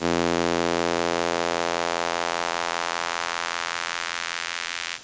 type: tone with high-pass filter sweep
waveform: sawtooth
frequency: 85.1 Hz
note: F2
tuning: 44 cents flat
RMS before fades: -26 dBFS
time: 0-4.99 s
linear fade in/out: 50 ms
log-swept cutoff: 290 to 2100 Hz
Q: 1.1
effects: white hiss -41 dBFS RMS until 5.03 s + resampled to 16000 Hz